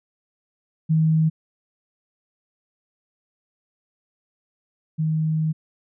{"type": "tone pair in turn", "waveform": "sine", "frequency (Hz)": [158.7, 157.33], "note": ["D#3", "D#3"], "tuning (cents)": [35, 20], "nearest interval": "unison", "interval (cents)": 15, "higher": "first", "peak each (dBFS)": [-15, -19], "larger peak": "first", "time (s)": [[0.89, 1.3], [4.98, 5.53]], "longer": "second", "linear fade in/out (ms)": 20, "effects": []}